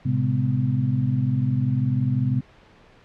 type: tone cluster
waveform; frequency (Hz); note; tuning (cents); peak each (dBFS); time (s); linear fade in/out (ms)
sine; 112 / 132.2 / 204.5 / 250.3; A2 / C3 / G#3 / B3; +31 / +18 / -26 / +23; -26 / -21 / -30 / -27; 0.05-2.41; 10
effects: pink hiss -52 dBFS RMS until 3.04 s + low-pass 3000 Hz 12 dB/octave